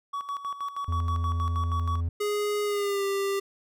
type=tone with tremolo; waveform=triangle; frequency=1129 Hz; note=C#6; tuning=31 cents sharp; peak=-27 dBFS; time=0.13-2.01 s; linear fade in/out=10 ms; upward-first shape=square; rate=6.3 Hz; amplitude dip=70%
type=tone; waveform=triangle; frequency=84.2 Hz; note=E2; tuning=37 cents sharp; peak=-23 dBFS; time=0.88-2.09 s; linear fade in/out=5 ms
type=tone with pitch glide; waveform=square; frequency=414.9 to 395.2 Hz; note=G#4 to G4; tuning=-2 to +14 cents; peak=-26 dBFS; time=2.2-3.4 s; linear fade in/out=10 ms; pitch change=-84 cents; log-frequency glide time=2.64-3.04 s
effects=none